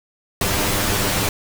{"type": "noise with comb filter", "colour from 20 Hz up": "pink", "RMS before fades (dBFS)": -20, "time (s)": [0.41, 1.29], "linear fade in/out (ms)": 2, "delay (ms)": 10, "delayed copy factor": 0.85, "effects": []}